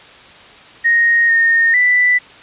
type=tone with pitch steps; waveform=sine; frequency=1865 / 1839 / 1981 Hz; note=A#6 / A#6 / B6; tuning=0 / -24 / +5 cents; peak=-9 dBFS; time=0.84-2.19 s; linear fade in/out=20 ms; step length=450 ms; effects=white hiss -40 dBFS RMS until 2.42 s + resampled to 8000 Hz